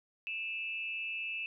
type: tone with amplitude modulation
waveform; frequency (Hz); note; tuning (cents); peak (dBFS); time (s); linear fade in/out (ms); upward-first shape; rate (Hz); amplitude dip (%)
sine; 2637; E7; 0; -32; 0.27-1.46; 0; sine; 215; 70
effects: none